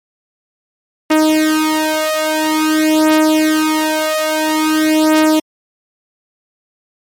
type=beating tone pair; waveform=sawtooth; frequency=311.1 / 311.59 Hz; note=D#4 / D#4; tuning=0 / +3 cents; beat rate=0.49 Hz; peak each=-10 dBFS; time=1.1-5.4 s; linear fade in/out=10 ms; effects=MP3 64 kbps